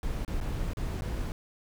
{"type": "noise with dropouts", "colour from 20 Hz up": "brown", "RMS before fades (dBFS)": -32, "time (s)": [0.03, 1.32], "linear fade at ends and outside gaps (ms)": 1, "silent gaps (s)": [[0.249, 0.278], [0.403, 0.411], [0.734, 0.77], [1.009, 1.02]], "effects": []}